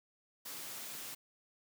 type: high-pass noise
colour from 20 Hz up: white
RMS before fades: -45 dBFS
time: 0.45-1.15 s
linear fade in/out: 10 ms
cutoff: 110 Hz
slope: 48 dB/octave
effects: none